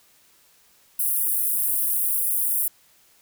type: high-pass noise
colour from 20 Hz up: pink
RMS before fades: -23 dBFS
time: 0.99-2.68 s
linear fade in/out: 5 ms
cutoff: 9900 Hz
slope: 48 dB/octave
effects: white hiss -58 dBFS RMS until 3.21 s